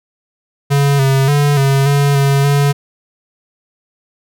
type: tone with pitch steps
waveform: square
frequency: 141.1 / 135 / 144.6 / 137 / 141.9 / 139.1 / 142.2 Hz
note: C#3 / C#3 / D3 / C#3 / C#3 / C#3 / C#3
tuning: +31 / -45 / -27 / -20 / +41 / +6 / +45 cents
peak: -10 dBFS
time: 0.7-2.73 s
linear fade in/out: 20 ms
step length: 290 ms
effects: none